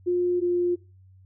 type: tone pair in turn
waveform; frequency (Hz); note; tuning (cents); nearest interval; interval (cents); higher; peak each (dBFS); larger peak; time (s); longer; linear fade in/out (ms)
sine; 355.4 / 352.5; F4 / F4; +30 / +16; unison; 14; first; -20; neither; 0.06-0.41 / 0.41-0.76; neither; 20
effects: noise-tail reverb RT60 0.3 s tail -20 dB re dry + added 94 Hz sine -50 dBFS peak until 1.25 s